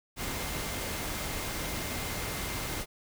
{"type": "tone in noise", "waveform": "sine", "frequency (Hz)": 2100, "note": "C7", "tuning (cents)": 6, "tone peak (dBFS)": -46, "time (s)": [0.16, 2.86], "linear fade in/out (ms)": 50, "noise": "pink", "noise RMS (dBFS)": -35, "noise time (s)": [0.16, 2.86], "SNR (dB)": -14, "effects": []}